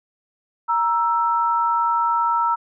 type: tone pair together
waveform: sine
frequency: 937.8 / 1325 Hz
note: A#5 / E6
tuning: +10 / +9 cents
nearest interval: tritone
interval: 599 cents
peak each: -19 / -20 dBFS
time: 0.68-2.56 s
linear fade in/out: 20 ms
effects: none